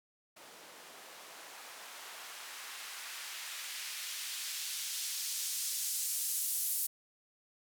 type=noise with band-pass filter sweep; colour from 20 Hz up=blue; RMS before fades=-40 dBFS; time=0.36-6.87 s; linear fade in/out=10 ms; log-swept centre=370 to 11000 Hz; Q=0.78; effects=none